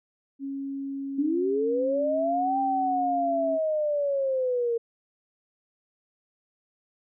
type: tone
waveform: sine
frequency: 274.9 Hz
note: C#4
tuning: 14 cents flat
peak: -30 dBFS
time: 0.39-3.59 s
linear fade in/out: 50 ms
type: linear two-way sweep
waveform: sine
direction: up then down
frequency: 277.2 to 789 to 459.2 Hz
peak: -23 dBFS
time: 1.18-4.78 s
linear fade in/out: 10 ms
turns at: 2.59 s
effects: none